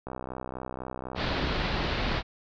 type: click train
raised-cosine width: 1 ms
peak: -22 dBFS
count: 86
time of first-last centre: 0.07-1.398 s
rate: 64 Hz
type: low-pass noise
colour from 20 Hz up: pink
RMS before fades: -29 dBFS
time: 1.15-2.23 s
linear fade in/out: 50 ms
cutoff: 4600 Hz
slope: 48 dB/octave
effects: none